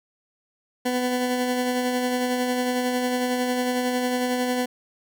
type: tone with tremolo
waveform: 20% pulse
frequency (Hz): 249.6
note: B3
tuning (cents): +19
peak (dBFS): -16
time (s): 0.85-4.66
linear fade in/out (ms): 10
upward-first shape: sine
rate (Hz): 11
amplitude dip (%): 30
effects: none